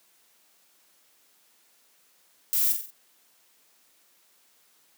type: noise with echo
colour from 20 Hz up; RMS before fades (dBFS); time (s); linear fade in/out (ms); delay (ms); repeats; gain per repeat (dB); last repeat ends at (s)
violet; -24; 2.53-2.72; 0; 46; 4; -6; 2.904
effects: white hiss -63 dBFS RMS until 4.97 s + high-pass 200 Hz 12 dB/octave